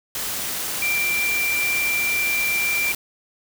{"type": "tone in noise", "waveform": "sine", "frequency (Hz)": 2360, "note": "D7", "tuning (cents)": 8, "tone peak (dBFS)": -20, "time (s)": [0.82, 2.92], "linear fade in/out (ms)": 2, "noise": "white", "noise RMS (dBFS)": -27, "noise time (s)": [0.15, 2.95], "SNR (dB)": 4, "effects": []}